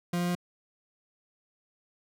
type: tone with pitch steps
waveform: 40% pulse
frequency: 174.61 / 175.62 / 176.64 Hz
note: F3 / F3 / F3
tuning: 0 / +10 / +20 cents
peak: -26 dBFS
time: 0.13-0.352 s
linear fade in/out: 5 ms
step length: 74 ms
effects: none